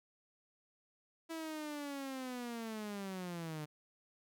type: linear sweep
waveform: sawtooth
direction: down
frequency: 329.6 to 148.3 Hz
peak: -37 dBFS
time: 1.29-3.66 s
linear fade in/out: 20 ms
effects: none